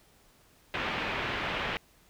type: low-pass noise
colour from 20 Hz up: white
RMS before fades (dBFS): -33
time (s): 0.74-1.77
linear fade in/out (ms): 0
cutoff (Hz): 2800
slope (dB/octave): 24
effects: pink hiss -62 dBFS RMS until 2.09 s